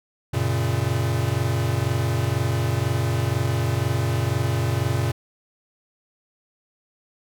square chord, F# major, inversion none, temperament equal, 92.5 / 116.54 / 138.59 Hz, F#2 / A#2 / C#3, 0 / 0 / 0 cents, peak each -27 / -24 / -27 dBFS, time 0.33-5.12 s, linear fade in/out 10 ms, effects none

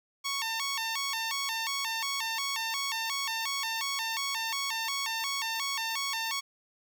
10% pulse tone with vibrato, 1001 Hz, B5, 23 cents sharp, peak -22 dBFS, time 0.24-6.41 s, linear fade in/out 20 ms, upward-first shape square, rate 2.8 Hz, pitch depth 180 cents each way, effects none

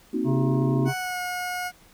sine chord, C half-diminished seventh, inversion third, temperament equal, 233.1 / 261.6 / 311.1 / 370 Hz, Bb3 / C4 / Eb4 / Gb4, 0 / 0 / 0 / 0 cents, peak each -29 / -28 / -28 / -30 dBFS, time 0.13-0.89 s, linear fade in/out 10 ms
harmonic tone, 134.5 Hz, C3, 48 cents sharp, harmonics 1 / 3 / 5 / 7 / 8, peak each -22 / -32 / -36 / -39 / -40 dBFS, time 0.24-0.94 s, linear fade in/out 50 ms
20% pulse tone with pitch glide, 740 to 722.7 Hz, F#5 to F#5, 0 to -41 cents, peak -23 dBFS, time 0.85-1.72 s, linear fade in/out 50 ms, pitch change -41 cents, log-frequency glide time 0.95-1.2 s
effects pink hiss -55 dBFS RMS until 1.93 s

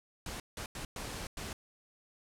pink noise bursts at uneven times, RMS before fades -41 dBFS, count 5, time 0.26-0.4 / 0.57-0.66 / 0.75-0.85 / 0.96-1.27 / 1.37-1.53 s, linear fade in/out 2 ms, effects low-pass 11000 Hz 12 dB/octave

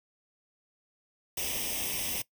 white noise with comb filter, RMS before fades -33 dBFS, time 1.37-2.22 s, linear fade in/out 5 ms, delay 0.35 ms, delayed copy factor +0.85, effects noise-tail reverb RT60 0.1 s tail -20 dB re dry

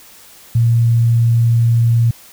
sine tone, 116.54 Hz, A#2, in tune, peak -9 dBFS, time 0.55-2.11 s, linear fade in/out 5 ms, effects white hiss -42 dBFS RMS until 2.32 s

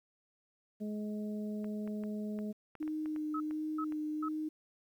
harmonic tone, 210.9 Hz, G#3, 27 cents sharp, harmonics 1 / 2 / 3, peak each -36 / -45 / -49 dBFS, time 0.8-2.53 s, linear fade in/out 20 ms
clicks, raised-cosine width 0.5 ms, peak -36 dBFS, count 11, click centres 1.644 / 1.876 / 2.037 / 2.389 / 2.753 / 2.828 / 2.878 / 3.059 / 3.162 / 3.51 / 3.923 s
sine tone with vibrato, 307 Hz, D#4, 23 cents flat, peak -34 dBFS, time 2.8-4.49 s, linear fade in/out 10 ms, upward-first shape sine, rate 1.4 Hz, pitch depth 14 cents each way
sine tone bursts, 1286 Hz, E6, 43 cents flat, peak -36 dBFS, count 3, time 3.34-4.286 s, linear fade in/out 5 ms, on 62 ms, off 380 ms
effects 11-bit

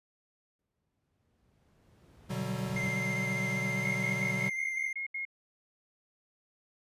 brown noise with exponential growth, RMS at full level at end -40 dBFS, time 0.59-2.89 s, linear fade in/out 2 ms, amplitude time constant 500 ms
square chord, G major seventh, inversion first, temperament equal with one note detuned, 123.47 / 146.83 / 187.25 / 196 Hz, B2 / D3 / F#3 / G3, 0 / 0 / +21 / 0 cents, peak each -37 / -40 / -37 / -42 dBFS, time 2.29-4.5 s, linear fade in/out 20 ms
triangle tone with vibrato, 2093 Hz, C7, in tune, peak -31 dBFS, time 2.76-4.93 s, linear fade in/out 5 ms, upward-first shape sine, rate 15 Hz, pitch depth 21 cents each way
sine tone bursts, 2151 Hz, C7, 47 cents sharp, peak -33 dBFS, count 8, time 3.84-5.252 s, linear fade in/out 5 ms, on 110 ms, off 76 ms
effects high-pass 80 Hz 12 dB/octave + resampled to 32000 Hz

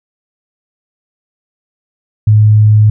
sine tone, 106.8 Hz, G#2, 49 cents sharp, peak -3 dBFS, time 2.27-2.9 s, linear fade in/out 5 ms, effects none

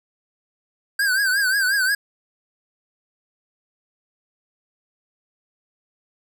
square tone with vibrato, 1568 Hz, G6, in tune, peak -18 dBFS, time 0.99-1.95 s, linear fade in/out 5 ms, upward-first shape triangle, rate 5.6 Hz, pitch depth 120 cents each way, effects none

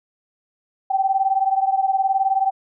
sine beating tone pair, 769 / 788 Hz, G5 / G5, -33 / +9 cents, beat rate 19 Hz, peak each -18 / -21 dBFS, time 0.9-2.51 s, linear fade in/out 10 ms, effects none

